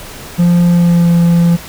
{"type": "tone with pitch glide", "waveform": "triangle", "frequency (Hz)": [173.9, 170.81], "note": ["F3", "F3"], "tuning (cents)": [-7, -38], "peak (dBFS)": -4, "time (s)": [0.38, 1.57], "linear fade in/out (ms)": 20, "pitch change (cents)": -31, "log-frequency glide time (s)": [0.69, 1.09], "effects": ["pink hiss -30 dBFS RMS until 1.68 s"]}